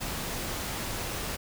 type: noise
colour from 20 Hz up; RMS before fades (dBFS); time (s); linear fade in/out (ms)
pink; -34; 0-1.37; 20
effects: none